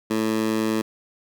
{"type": "tone with high-pass filter", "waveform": "15% pulse", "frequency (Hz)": 110, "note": "A2", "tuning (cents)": 0, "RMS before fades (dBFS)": -23, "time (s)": [0.1, 0.82], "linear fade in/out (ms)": 10, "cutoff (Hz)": 250, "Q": 1.6, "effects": []}